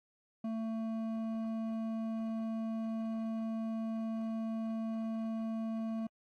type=tone with hard clipping; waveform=triangle; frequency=223.6 Hz; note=A3; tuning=28 cents sharp; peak=-36 dBFS; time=0.44-6.07 s; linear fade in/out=5 ms; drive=12 dB; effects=AAC 48 kbps